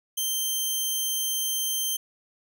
10% pulse tone, 3136 Hz, G7, in tune, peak -17 dBFS, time 0.17-1.97 s, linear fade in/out 10 ms, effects none

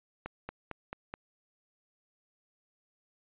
accelerating click train, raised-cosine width 0.5 ms, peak -23 dBFS, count 5, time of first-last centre 0.26-1.139 s, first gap 230 ms, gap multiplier 0.97, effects resampled to 8000 Hz

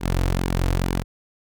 sawtooth tone with flanger, 44.66 Hz, F1, 39 cents sharp, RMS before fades -22 dBFS, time 0-1.04 s, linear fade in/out 50 ms, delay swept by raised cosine 1.5 to 5.2 ms, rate 2.2 Hz, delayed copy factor -0.55, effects none

